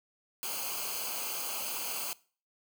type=noise with comb filter; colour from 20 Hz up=white; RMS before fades=-36 dBFS; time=0.43-2.13 s; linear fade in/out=0 ms; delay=0.54 ms; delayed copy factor=-0.8; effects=noise-tail reverb RT60 0.4 s tail -21 dB re dry